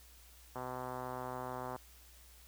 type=tone with low-pass filter; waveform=5% pulse; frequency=127.1 Hz; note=C3; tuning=50 cents flat; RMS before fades=-42 dBFS; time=0.55-1.77 s; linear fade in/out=10 ms; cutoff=1000 Hz; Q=1.6; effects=added 60 Hz sine -59 dBFS peak until 2.47 s + white hiss -61 dBFS RMS until 2.47 s